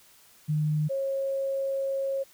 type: tone pair in turn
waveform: sine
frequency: 152.1 / 543.6 Hz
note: D#3 / C#5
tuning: -39 / -34 cents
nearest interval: octave + minor seventh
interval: 2205 cents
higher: second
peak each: -23 / -26 dBFS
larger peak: first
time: 0.48-0.89 / 0.89-2.24 s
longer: second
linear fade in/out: 20 ms
effects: white hiss -57 dBFS RMS until 2.33 s